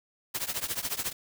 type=noise with tremolo; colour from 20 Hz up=white; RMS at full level=-29 dBFS; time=0.34-1.13 s; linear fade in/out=10 ms; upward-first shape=triangle; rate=14 Hz; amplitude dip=95%; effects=none